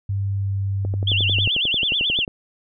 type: tone with pitch glide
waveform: sine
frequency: 98.8 to 98.17 Hz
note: G2 to G2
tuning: +14 to +3 cents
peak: -20 dBFS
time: 0.09-1.48 s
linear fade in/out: 5 ms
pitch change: -11 cents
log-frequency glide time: 0.35-0.52 s
type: click train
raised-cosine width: 2 ms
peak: -17 dBFS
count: 17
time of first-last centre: 0.85-2.279 s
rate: 11.2 Hz
type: tone with vibrato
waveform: sine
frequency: 3096 Hz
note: G7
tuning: 22 cents flat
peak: -18 dBFS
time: 1.07-2.25 s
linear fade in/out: 5 ms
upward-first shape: sine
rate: 9.2 Hz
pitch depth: 230 cents each way
effects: none